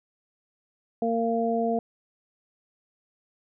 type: harmonic tone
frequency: 230 Hz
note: A#3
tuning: 23 cents flat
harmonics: 1 / 2 / 3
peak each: -27 / -27 / -27 dBFS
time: 1.02-1.79 s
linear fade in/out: 2 ms
effects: none